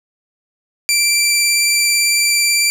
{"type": "tone with vibrato", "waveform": "15% pulse", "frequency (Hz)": 2349, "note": "D7", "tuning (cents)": 0, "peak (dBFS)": -5, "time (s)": [0.89, 2.7], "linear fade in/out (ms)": 0, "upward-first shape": "sine", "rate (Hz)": 18, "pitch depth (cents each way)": 14, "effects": []}